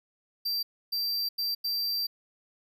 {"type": "tone bursts at uneven times", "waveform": "square", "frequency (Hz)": 4699, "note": "D8", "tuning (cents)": 0, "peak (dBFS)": -28, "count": 4, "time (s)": [[0.45, 0.63], [0.92, 1.29], [1.38, 1.55], [1.64, 2.07]], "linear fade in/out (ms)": 10, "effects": []}